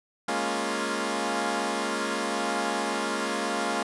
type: chord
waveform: 10% pulse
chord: Bb minor seventh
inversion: third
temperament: equal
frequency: 207.7 / 233.1 / 277.2 / 349.2 Hz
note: Ab3 / Bb3 / Db4 / F4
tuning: 0 / 0 / 0 / 0 cents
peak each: -24 dBFS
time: 0.28-3.83 s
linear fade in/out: 5 ms
effects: resampled to 24000 Hz